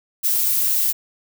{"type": "noise", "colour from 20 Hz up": "violet", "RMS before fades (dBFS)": -19, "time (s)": [0.23, 0.93], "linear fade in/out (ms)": 20, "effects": []}